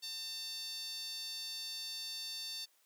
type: tone with high-pass filter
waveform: sawtooth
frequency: 900 Hz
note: A5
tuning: 39 cents sharp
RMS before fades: -43 dBFS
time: 0.02-2.66 s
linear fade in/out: 20 ms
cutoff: 4100 Hz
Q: 5.5
effects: white hiss -71 dBFS RMS until 2.85 s + high-pass 400 Hz 12 dB/octave